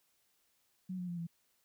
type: tone with pitch steps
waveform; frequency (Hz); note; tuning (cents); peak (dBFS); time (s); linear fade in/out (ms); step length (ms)
sine; 185 / 179.22 / 173.61 / 168.18; F#3 / F3 / F3 / E3; 0 / +45 / -10 / +35; -37; 0.89-1.27; 10; 95
effects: white hiss -75 dBFS RMS until 1.64 s